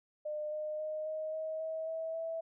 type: tone with pitch steps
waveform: sine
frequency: 604 / 611 / 618.1 / 625.3 / 632.6 / 639.9 / 647.4 / 654.9 Hz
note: D5 / D#5 / D#5 / D#5 / D#5 / D#5 / E5 / E5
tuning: +48 / -32 / -12 / +8 / +29 / +48 / -31 / -11 cents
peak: -35 dBFS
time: 0.25-2.41 s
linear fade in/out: 10 ms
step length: 270 ms
effects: none